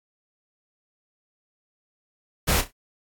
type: noise with echo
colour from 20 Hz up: pink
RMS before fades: -21 dBFS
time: 2.47-2.62 s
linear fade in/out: 20 ms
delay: 32 ms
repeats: 3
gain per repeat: -11 dB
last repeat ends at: 2.716 s
effects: AAC 64 kbps